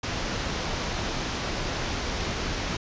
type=low-pass noise; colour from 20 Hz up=pink; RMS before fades=-30 dBFS; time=0.03-2.77 s; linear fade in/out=5 ms; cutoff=6500 Hz; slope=48 dB/octave; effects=resampled to 16000 Hz